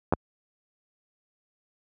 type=clicks; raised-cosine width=1 ms; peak=-8 dBFS; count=2; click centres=0.125 / 0.136 s; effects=high-pass 60 Hz 12 dB/octave

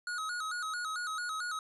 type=tone with vibrato; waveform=square; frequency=1357 Hz; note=E6; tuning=50 cents sharp; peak=-35 dBFS; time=0.07-1.59 s; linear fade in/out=2 ms; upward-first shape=square; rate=4.5 Hz; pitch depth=110 cents each way; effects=resampled to 24000 Hz + 11-bit

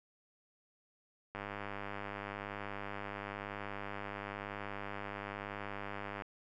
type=click train; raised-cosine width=0.5 ms; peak=-26 dBFS; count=493; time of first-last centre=1.35-6.221 s; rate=101 Hz; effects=none

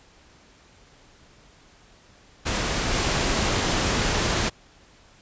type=noise with level steps; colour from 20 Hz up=pink; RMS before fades=-25 / -23 dBFS; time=2.45-4.5 s; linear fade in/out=20 ms; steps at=2.92 s; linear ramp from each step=20 ms; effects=pink hiss -54 dBFS RMS until 5.21 s + resampled to 16000 Hz

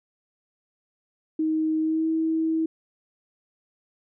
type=tone with pitch glide; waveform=sine; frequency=314.8 to 321.4 Hz; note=D#4 to E4; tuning=+20 to -44 cents; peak=-21 dBFS; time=1.39-2.66 s; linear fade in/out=5 ms; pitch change=+36 cents; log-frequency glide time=1.8-2.07 s; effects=none

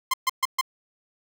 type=tone bursts; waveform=sawtooth; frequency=1046.5 Hz; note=C6; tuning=in tune; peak=-16 dBFS; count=4; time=0.11-0.612 s; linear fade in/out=5 ms; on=28 ms; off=130 ms; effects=8-bit

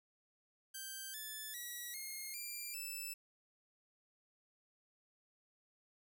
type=tone with pitch steps; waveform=5% pulse; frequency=1568 / 1739.8 / 1930.4 / 2142 / 2377 / 2637 Hz; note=G6 / A6 / B6 / C7 / D7 / E7; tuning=0 / -20 / -40 / +40 / +20 / 0 cents; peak=-34 dBFS; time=0.74-3.14 s; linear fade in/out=10 ms; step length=400 ms; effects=none

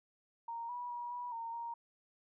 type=tone with pitch steps; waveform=sine; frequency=929 / 974 / 961 / 974 / 919 / 934 Hz; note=A#5 / B5 / B5 / B5 / A#5 / A#5; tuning=-6 / -24 / -48 / -24 / -25 / +3 cents; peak=-39 dBFS; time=0.48-1.74 s; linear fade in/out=5 ms; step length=210 ms; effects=none

